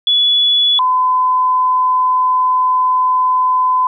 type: tone pair in turn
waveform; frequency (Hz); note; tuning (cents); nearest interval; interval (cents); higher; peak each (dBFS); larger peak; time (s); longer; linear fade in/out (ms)
sine; 3413 / 1014.7; G#7 / B5; +47 / +47; octave + major sixth; 2100; first; -9 / -10; first; 0.07-0.79 / 0.79-3.87; second; 2
effects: none